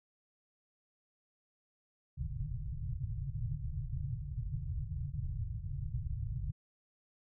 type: low-pass noise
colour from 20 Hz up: white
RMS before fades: -38 dBFS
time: 2.17-6.52 s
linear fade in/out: 20 ms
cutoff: 150 Hz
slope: 96 dB/octave
effects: none